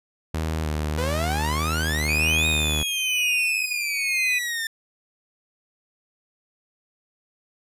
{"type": "tone with vibrato", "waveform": "sawtooth", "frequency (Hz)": 77.78, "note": "D#2", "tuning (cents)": 0, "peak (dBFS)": -20, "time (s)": [0.34, 2.83], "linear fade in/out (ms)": 5, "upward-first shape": "square", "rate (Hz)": 1.6, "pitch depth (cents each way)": 35}
{"type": "exponential two-way sweep", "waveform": "sawtooth", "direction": "up then down", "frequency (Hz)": [479.7, 3754, 1782], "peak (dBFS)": -22, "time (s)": [0.98, 4.67], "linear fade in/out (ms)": 2, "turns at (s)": 2.47}
{"type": "tone with tremolo", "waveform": "sine", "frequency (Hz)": 2489, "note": "D#7", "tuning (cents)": 0, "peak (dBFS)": -20, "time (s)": [2.08, 4.39], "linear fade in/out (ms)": 10, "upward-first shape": "sine", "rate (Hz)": 1, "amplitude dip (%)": 70}
{"effects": ["resampled to 32000 Hz"]}